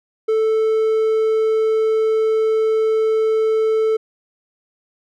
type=tone with hard clipping; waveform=triangle; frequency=440 Hz; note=A4; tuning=in tune; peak=-15 dBFS; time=0.28-3.97 s; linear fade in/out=10 ms; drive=6 dB; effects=none